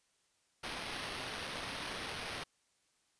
white noise with sample-and-hold, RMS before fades -42 dBFS, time 0.63-2.44 s, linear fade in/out 10 ms, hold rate 7350 Hz, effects white hiss -75 dBFS RMS until 3.19 s + resampled to 22050 Hz

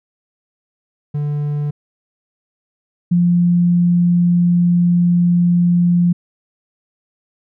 triangle / sine tone pair in turn, 146.83 / 174.61 Hz, D3 / F3, 0 / 0 cents, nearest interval minor third, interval 300 cents, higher second, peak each -15 / -10 dBFS, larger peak second, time 1.14-1.71 / 3.11-6.13 s, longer second, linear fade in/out 10 ms, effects none

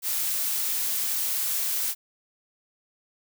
blue noise, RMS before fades -27 dBFS, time 0.02-1.95 s, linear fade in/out 50 ms, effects none

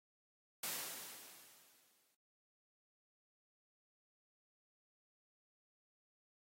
white noise with exponential decay, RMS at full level -40 dBFS, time 0.63-2.15 s, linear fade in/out 5 ms, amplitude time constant 330 ms, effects high-pass 150 Hz 12 dB/octave + AAC 48 kbps

